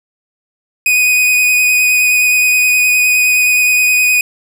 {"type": "tone with vibrato", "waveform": "45% pulse", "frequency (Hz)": 2489, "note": "D#7", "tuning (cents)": 0, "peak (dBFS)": -8, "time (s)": [0.86, 4.21], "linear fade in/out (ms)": 2, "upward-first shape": "sine", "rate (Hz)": 9.6, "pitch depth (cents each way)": 14, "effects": []}